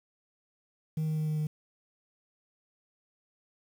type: tone with pitch steps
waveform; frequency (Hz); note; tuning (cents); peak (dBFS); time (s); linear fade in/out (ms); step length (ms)
sine; 156.8 / 155.81 / 154.82 / 153.84 / 152.87; D#3 / D#3 / D#3 / D#3 / D#3; +14 / +3 / -8 / -19 / -30; -25; 0.97-1.47; 5; 100
effects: tanh soft clip ceiling -27 dBFS + 9-bit